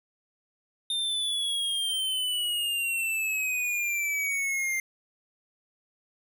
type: exponential sweep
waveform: square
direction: down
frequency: 3637 to 2093 Hz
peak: -27 dBFS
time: 0.9-4.8 s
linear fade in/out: 2 ms
effects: none